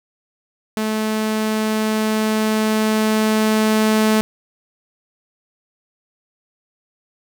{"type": "tone with level ramp", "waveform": "sawtooth", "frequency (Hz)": 217, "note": "A3", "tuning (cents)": -24, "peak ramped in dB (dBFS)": [-15, -9], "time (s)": [0.77, 4.21], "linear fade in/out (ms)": 0, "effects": []}